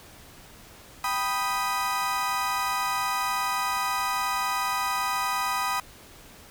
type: chord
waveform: 35% pulse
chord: G augmented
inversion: none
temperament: equal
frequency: 784 / 987.8 / 1244.5 Hz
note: G5 / B5 / D#6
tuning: 0 / 0 / 0 cents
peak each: -31 / -27 / -27 dBFS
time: 1.04-5.8 s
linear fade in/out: 2 ms
effects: pink hiss -49 dBFS RMS until 6.5 s